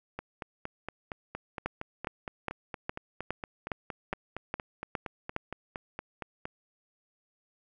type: two click trains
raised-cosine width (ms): 0.5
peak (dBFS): -16 / -21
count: 10 / 28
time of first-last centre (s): 1.66-5.364 / 0.19-6.455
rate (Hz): 2.43 / 4.31
effects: none